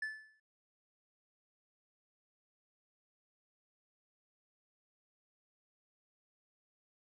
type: tone with exponential decay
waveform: triangle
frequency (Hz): 1743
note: A6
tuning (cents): -17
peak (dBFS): -32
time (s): 0.02-0.4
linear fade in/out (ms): 5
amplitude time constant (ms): 82
effects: noise-tail reverb RT60 0.2 s tail -25 dB re dry + resampled to 24000 Hz